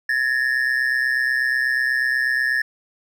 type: ring-modulated tone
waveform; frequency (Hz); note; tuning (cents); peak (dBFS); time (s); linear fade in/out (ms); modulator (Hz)
triangle; 1760; A6; 0; -13; 0.09-2.62; 5; 64.1
effects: none